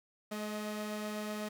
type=tone pair together; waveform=sawtooth; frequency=212.4 / 629.2 Hz; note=G#3 / D#5; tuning=+39 / +19 cents; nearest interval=octave + perfect fifth; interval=1880 cents; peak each=-34 / -39 dBFS; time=0.31-1.49 s; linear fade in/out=10 ms; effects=none